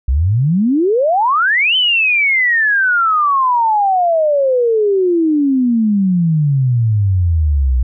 sine exponential two-way sweep, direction up then down, 60 to 3092 to 60 Hz, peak -10 dBFS, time 0.08-7.83 s, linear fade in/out 5 ms, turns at 1.76 s, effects none

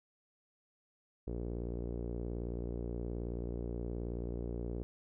sawtooth tone with low-pass filter, 58.8 Hz, A#1, 16 cents sharp, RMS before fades -39 dBFS, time 1.27-4.83 s, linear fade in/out 0 ms, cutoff 420 Hz, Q 2.8, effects none

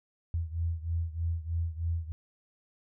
sine beating tone pair, 82.41 / 85.61 Hz, E2 / F2, 0 / -34 cents, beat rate 3.2 Hz, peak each -31 / -34 dBFS, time 0.34-2.12 s, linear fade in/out 0 ms, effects none

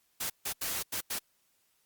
white noise bursts at uneven times, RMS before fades -34 dBFS, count 5, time 0.2-0.3 / 0.45-0.53 / 0.61-0.83 / 0.92-1.01 / 1.1-1.19 s, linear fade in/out 10 ms, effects white hiss -72 dBFS RMS until 1.85 s + Opus 48 kbps

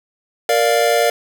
square chord, Bb major, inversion none, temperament equal, 466.2 / 587.3 / 698.5 Hz, Bb4 / D5 / F5, 0 / 0 / 0 cents, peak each -18 dBFS, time 0.49-1.1 s, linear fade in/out 2 ms, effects none

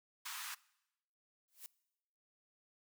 pink high-pass noise, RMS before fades -45 dBFS, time 0.25-0.55 s, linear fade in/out 10 ms, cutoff 960 Hz, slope 48 dB/octave
blue noise with exponential growth, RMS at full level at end -46 dBFS, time 1.48-1.66 s, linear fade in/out 0 ms, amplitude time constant 38 ms
effects noise-tail reverb RT60 0.9 s tail -22 dB re dry

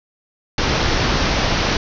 pink low-pass noise, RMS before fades -18 dBFS, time 0.58-1.77 s, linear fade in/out 2 ms, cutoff 6000 Hz, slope 96 dB/octave, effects none

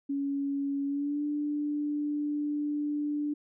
sine tone with pitch glide, 279.7 to 294.5 Hz, C#4 to D4, +16 to +5 cents, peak -28 dBFS, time 0.09-3.34 s, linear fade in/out 10 ms, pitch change +89 cents, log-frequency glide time 0.86-1.24 s, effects none

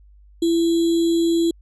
sine tone with sample-and-hold, 334.6 Hz, E4, 26 cents sharp, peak -15 dBFS, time 0.42-1.51 s, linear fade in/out 5 ms, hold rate 3675 Hz, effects added 50 Hz sine -46 dBFS peak until 1.61 s + resampled to 24000 Hz

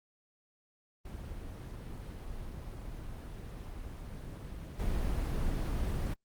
brown noise with level steps, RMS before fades -42 / -33 dBFS, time 1.05-6.14 s, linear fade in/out 5 ms, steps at 4.79 s, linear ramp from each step 5 ms, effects Opus 24 kbps

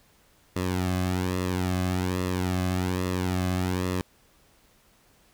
sawtooth tone with flanger, 91.5 Hz, F#2, 19 cents flat, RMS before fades -27 dBFS, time 0.56-4.01 s, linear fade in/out 0 ms, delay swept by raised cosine 1.3 to 2.17 ms, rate 1.2 Hz, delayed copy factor -0.7, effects pink hiss -61 dBFS RMS until 5.33 s

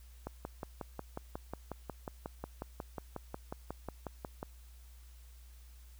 click train, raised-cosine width 1 ms, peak -25 dBFS, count 24, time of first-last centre 0.27-4.429 s, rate 5.53 Hz, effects added 60 Hz sine -52 dBFS peak until 5.99 s + white hiss -65 dBFS RMS until 5.99 s

